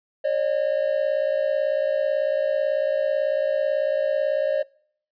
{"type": "tone pair together", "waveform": "triangle", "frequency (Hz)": [547.9, 606], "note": ["C#5", "D#5"], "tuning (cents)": [-20, -46], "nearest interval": "major second", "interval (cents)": 174, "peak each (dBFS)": -21, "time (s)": [0.24, 4.63], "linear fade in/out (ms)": 10, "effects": ["noise-tail reverb RT60 0.6 s tail -25 dB re dry", "resampled to 11025 Hz"]}